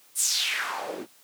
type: noise with band-pass filter sweep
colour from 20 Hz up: white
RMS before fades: -28 dBFS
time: 0.15-1.07 s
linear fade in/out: 50 ms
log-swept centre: 10000 to 260 Hz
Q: 3.5
effects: white hiss -57 dBFS RMS until 1.23 s + high-pass 150 Hz 12 dB/octave